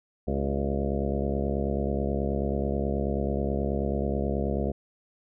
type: harmonic tone with a mistuned harmonic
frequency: 69.3 Hz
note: C#2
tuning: in tune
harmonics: 1 / 2 / 3 / 4 / 5 / 6 / 7 / 8 / 9 / 10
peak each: -30 / -34 / -31 / -37 / -37 / -35 / -35 / -37 / -37 / -40 dBFS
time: 0.27-4.72 s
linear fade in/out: 10 ms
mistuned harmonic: 6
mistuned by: -59 cents
effects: none